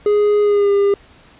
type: tone with pitch glide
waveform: triangle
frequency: 415.3 to 401.6 Hz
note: G#4 to G4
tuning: 0 to +42 cents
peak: -9 dBFS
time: 0.06-0.94 s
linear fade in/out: 2 ms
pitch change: -58 cents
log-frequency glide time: 0.42-0.71 s
effects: pink hiss -47 dBFS RMS until 1.39 s + resampled to 8000 Hz